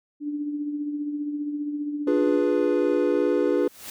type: tone with tremolo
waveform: sine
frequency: 293.7 Hz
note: D4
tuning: in tune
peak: -24 dBFS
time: 0.2-2.42 s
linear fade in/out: 50 ms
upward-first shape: triangle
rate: 15 Hz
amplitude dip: 50%
type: chord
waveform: triangle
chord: D diminished seventh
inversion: none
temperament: equal with one note detuned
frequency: 293.7 / 352.7 / 415.3 / 493.9 Hz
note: D4 / F4 / Ab4 / Cb5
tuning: 0 / +17 / 0 / 0 cents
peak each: -23 dBFS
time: 2.07-3.68 s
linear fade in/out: 5 ms
type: noise with exponential growth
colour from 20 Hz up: white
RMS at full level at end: -35 dBFS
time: 3.49-3.9 s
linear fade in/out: 2 ms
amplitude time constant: 87 ms
effects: none